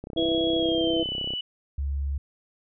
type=click train; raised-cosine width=2 ms; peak=-23 dBFS; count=43; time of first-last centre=0.04-1.336 s; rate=32.4 Hz
type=harmonic tone; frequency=165 Hz; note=E3; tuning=2 cents sharp; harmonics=2 / 3 / 4; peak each=-24 / -28 / -30 dBFS; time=0.16-1.04 s; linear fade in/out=20 ms
type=tone with pitch glide; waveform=sine; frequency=3322 to 2960 Hz; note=G#7 to F#7; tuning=0 to 0 cents; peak=-28 dBFS; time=0.17-1.41 s; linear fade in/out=5 ms; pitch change=-200 cents; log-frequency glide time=0.57-1.15 s
type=tone; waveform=sine; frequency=69.8 Hz; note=C#2; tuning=13 cents sharp; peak=-25 dBFS; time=1.78-2.18 s; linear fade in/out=5 ms
effects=none